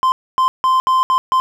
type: tone bursts at uneven times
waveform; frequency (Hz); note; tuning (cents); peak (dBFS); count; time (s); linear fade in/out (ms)
triangle; 1039; C6; -12; -9; 6; 0.03-0.12 / 0.38-0.48 / 0.64-0.8 / 0.87-1.03 / 1.1-1.18 / 1.32-1.4; 0
effects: none

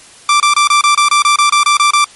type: tone bursts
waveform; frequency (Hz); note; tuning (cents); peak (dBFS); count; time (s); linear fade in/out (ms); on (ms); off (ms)
sawtooth; 1174.7; D6; 0; -3; 13; 0.29-2.044; 2; 110; 27
effects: white hiss -39 dBFS RMS until 2.15 s + MP3 48 kbps

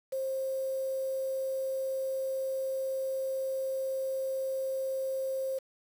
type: tone with quantisation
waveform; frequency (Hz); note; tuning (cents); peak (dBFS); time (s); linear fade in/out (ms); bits
sine; 531; C5; +25; -30; 0.12-5.59; 10; 8
effects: none

